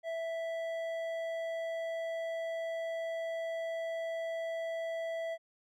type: tone with hard clipping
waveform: sine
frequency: 659.3 Hz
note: E5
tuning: in tune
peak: -36 dBFS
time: 0.03-5.38 s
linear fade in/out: 50 ms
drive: 8 dB
effects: none